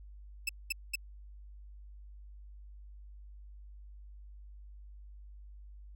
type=tone bursts; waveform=sawtooth; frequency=2629 Hz; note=E7; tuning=5 cents flat; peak=-27 dBFS; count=3; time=0.47-0.956 s; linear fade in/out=5 ms; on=22 ms; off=210 ms; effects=added 50 Hz sine -48 dBFS peak until 5.95 s